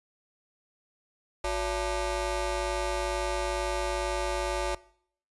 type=ring-modulated tone; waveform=20% pulse; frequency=311.1 Hz; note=D#4; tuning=in tune; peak=-20 dBFS; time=1.44-4.75 s; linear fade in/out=5 ms; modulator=260 Hz; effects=noise-tail reverb RT60 0.6 s tail -21 dB re dry + resampled to 24000 Hz